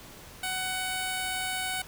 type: tone with notch filter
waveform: 5% pulse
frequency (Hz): 747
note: F#5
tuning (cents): +16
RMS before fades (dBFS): -32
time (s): 0.43-1.82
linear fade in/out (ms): 5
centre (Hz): 5800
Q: 0.93
effects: pink hiss -48 dBFS RMS until 1.87 s